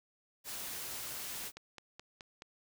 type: noise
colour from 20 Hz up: white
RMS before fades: -42 dBFS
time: 0.44-1.52 s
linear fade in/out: 50 ms
type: click train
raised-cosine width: 0.2 ms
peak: -30 dBFS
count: 5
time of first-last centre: 1.57-2.421 s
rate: 4.7 Hz
effects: none